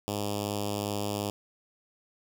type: tone with notch filter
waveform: 5% pulse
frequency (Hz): 102.7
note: G#2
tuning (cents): -19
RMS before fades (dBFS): -32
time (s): 0.08-1.3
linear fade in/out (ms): 0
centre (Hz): 1500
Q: 0.61
effects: none